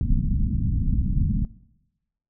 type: low-pass noise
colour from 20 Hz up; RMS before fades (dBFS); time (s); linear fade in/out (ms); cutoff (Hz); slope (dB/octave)
pink; -22; 0.01-1.45; 2; 240; 48
effects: noise-tail reverb RT60 0.9 s tail -19 dB re dry